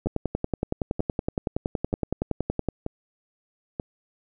two click trains, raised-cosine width 2 ms, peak -15 / -11 dBFS, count 5 / 29, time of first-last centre 0.06-3.798 / 0.07-2.687 s, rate 1.07 / 10.7 Hz, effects none

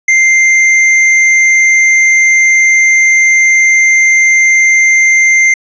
sine tone with hard clipping, 2093 Hz, C7, in tune, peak -6 dBFS, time 0.08-5.54 s, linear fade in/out 5 ms, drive 8 dB, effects resampled to 16000 Hz

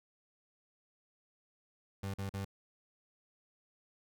30% pulse tone bursts, 98 Hz, G2, in tune, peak -34 dBFS, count 3, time 2.03-2.448 s, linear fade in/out 5 ms, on 110 ms, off 44 ms, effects none

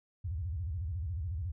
sine tone with vibrato, 82.41 Hz, E2, in tune, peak -33 dBFS, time 0.24-1.52 s, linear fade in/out 10 ms, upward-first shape square, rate 14 Hz, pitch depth 240 cents each way, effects none

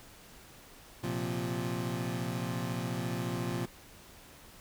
25% pulse chord, Bb suspended second, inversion none, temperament equal, 116.54 / 130.81 / 174.61 Hz, Bb2 / C3 / F3, 0 / 0 / 0 cents, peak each -33 / -34 / -33 dBFS, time 1.03-3.66 s, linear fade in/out 10 ms, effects pink hiss -54 dBFS RMS until 4.6 s

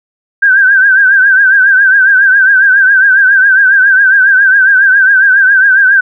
sine tone with vibrato, 1568 Hz, G6, in tune, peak -3 dBFS, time 0.42-6.01 s, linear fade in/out 10 ms, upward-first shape triangle, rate 7.3 Hz, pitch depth 94 cents each way, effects none

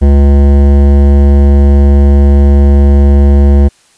sine tone with hard clipping, 70.4 Hz, C#2, 27 cents sharp, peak -4 dBFS, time 0.01-3.69 s, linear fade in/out 20 ms, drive 15 dB, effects white hiss -47 dBFS RMS until 3.97 s + resampled to 22050 Hz

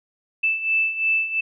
sine beating tone pair, 2637 / 2639.9 Hz, E7 / E7, 0 / +2 cents, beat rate 2.9 Hz, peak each -25 / -20 dBFS, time 0.43-1.41 s, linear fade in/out 10 ms, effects none

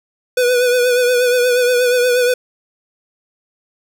square tone with vibrato, 493.9 Hz, B4, in tune, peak -12 dBFS, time 0.37-2.34 s, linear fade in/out 5 ms, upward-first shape triangle, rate 8.4 Hz, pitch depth 47 cents each way, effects none

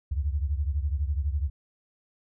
sine beating tone pair, 69.3 / 81.3 Hz, C#2 / E2, 0 / -23 cents, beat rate 12 Hz, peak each -26 / -30 dBFS, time 0.11-1.5 s, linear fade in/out 10 ms, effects none

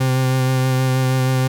40% pulse tone with vibrato, 130 Hz, C3, 11 cents flat, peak -14 dBFS, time 0-1.48 s, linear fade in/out 10 ms, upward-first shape sine, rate 6.3 Hz, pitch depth 15 cents each way, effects none

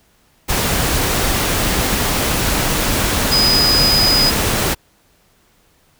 sine tone in noise, 4978 Hz, D#8, in tune, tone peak -12 dBFS, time 3.31-4.31 s, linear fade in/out 20 ms, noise pink, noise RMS -17 dBFS, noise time 0.48-4.75 s, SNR +2 dB, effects pink hiss -56 dBFS RMS until 5.99 s

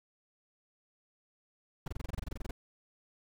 brown noise bursts, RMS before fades -35 dBFS, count 15, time 1.86-2.51 s, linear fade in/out 5 ms, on 20 ms, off 25 ms, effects none

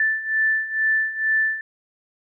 sine beating tone pair, 1760 / 1762.2 Hz, A6 / A6, 0 / +2 cents, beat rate 2.2 Hz, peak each -24 / -20 dBFS, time 0-1.61 s, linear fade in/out 2 ms, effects none

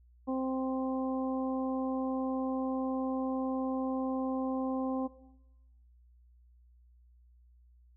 harmonic tone, 261.6 Hz, C4, in tune, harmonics 1 / 2 / 3 / 4, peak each -31 / -37 / -41 / -43 dBFS, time 0.27-5.08 s, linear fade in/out 20 ms, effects noise-tail reverb RT60 1.0 s tail -18 dB re dry + added 60 Hz sine -58 dBFS peak until 7.96 s

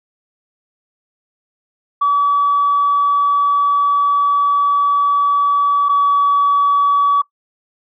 sine tone pair in turn, 1144 / 1139.6 Hz, D6 / C#6, -46 / +48 cents, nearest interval unison, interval 6 cents, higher first, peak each -10 / -9 dBFS, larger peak second, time 2.01-5.89 / 5.89-7.22 s, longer first, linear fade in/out 10 ms, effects noise-tail reverb RT60 0.1 s tail -21 dB re dry + tanh soft clip ceiling -6 dBFS

